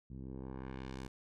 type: tone with low-pass filter sweep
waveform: 10% pulse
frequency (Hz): 65.41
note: C2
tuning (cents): 0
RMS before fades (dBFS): -45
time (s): 0.1-1.08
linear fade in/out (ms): 5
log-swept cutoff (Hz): 170 to 10000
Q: 0.89
effects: none